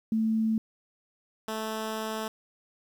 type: tone pair in turn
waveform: sine / 10% pulse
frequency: 221.3 / 219.1 Hz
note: A3 / A3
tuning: +10 / -7 cents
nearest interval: unison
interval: 17 cents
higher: first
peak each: -23 dBFS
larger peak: neither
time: 0.12-0.58 / 1.48-2.28 s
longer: second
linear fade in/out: 2 ms
effects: 10-bit